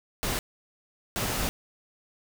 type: noise bursts at uneven times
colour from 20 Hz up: pink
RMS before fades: -29 dBFS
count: 2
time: 0.23-0.39 / 1.16-1.49 s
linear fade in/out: 0 ms
effects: none